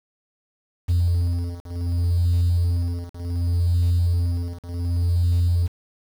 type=beating tone pair; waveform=triangle; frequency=86.5 / 87.17 Hz; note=F2 / F2; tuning=-16 / -3 cents; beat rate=0.67 Hz; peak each=-19 dBFS; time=0.88-5.68 s; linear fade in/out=20 ms; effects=tanh soft clip ceiling -11 dBFS + 7-bit